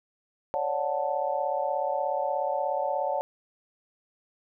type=chord; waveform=sine; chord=D major seventh; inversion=third; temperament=just; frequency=550.6 / 587.3 / 734.2 / 881 Hz; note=C#5 / D5 / F#5 / A5; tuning=-12 / 0 / -14 / +2 cents; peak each=-31 dBFS; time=0.54-3.21 s; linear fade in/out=0 ms; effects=none